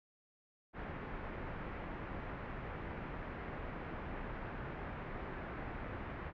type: low-pass noise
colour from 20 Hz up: pink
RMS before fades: -44 dBFS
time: 0.73-6.33 s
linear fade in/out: 50 ms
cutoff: 2100 Hz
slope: 24 dB/octave
effects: none